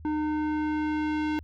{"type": "tone with low-pass filter sweep", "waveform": "square", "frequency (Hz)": 304.7, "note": "D#4", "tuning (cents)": -36, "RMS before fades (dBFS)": -28, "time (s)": [0.05, 1.39], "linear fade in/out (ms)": 0, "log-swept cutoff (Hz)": [1100, 3000], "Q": 0.95, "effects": ["added 79 Hz sine -43 dBFS peak until 1.43 s"]}